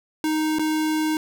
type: tone with dropouts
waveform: square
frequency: 311.1 Hz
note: D#4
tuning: in tune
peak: -21 dBFS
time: 0.24-1.17 s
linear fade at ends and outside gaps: 1 ms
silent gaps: 0.586-0.594 s
effects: none